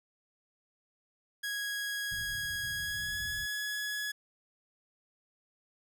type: tone with pitch glide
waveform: sawtooth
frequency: 1656 to 1686.9 Hz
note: G#6 to G#6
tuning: -5 to +27 cents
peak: -30 dBFS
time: 1.43-4.12 s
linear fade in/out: 10 ms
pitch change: +32 cents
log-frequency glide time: 2.73-3.2 s
type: low-pass noise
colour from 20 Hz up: white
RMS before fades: -48 dBFS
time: 2.11-3.46 s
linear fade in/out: 5 ms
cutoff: 130 Hz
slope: 24 dB/octave
effects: none